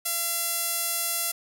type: tone with band-pass filter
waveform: sawtooth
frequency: 680 Hz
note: F5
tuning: 46 cents flat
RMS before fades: -28 dBFS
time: 0.05-1.32 s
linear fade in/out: 10 ms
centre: 12000 Hz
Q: 1.2
effects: none